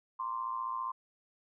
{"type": "tone with amplitude modulation", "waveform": "sine", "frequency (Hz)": 1046.5, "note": "C6", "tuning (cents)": 0, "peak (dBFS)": -30, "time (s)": [0.19, 0.92], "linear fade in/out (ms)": 10, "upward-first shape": "sine", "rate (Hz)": 115, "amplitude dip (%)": 75, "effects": []}